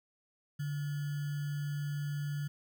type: tone with sample-and-hold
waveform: sine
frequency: 145.6 Hz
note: D3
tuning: 15 cents flat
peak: -33 dBFS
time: 0.59-2.48 s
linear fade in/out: 10 ms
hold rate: 1575 Hz
effects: none